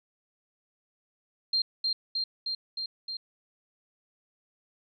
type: tone with echo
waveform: sine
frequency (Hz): 4186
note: C8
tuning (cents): 0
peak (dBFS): -23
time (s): 1.53-1.62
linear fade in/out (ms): 5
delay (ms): 310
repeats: 5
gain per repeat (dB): -2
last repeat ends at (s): 3.17
effects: none